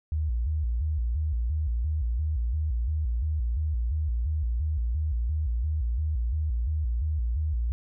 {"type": "tone with vibrato", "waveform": "sine", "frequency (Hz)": 67.2, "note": "C2", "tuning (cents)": 47, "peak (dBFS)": -24, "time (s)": [0.12, 7.72], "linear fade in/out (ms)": 0, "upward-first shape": "square", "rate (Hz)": 2.9, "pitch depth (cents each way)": 240, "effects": []}